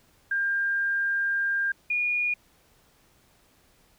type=tone pair in turn; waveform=sine; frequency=1600 / 2440 Hz; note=G6 / D#7; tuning=+35 / -34 cents; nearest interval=perfect fifth; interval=731 cents; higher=second; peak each=-23 dBFS; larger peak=neither; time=0.31-1.72 / 1.9-2.34 s; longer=first; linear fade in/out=5 ms; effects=pink hiss -62 dBFS RMS until 3.98 s